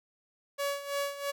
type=tone with tremolo; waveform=sawtooth; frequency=565 Hz; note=C#5; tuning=33 cents sharp; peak=-25 dBFS; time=0.58-1.32 s; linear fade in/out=20 ms; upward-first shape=sine; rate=3 Hz; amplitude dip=75%; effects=none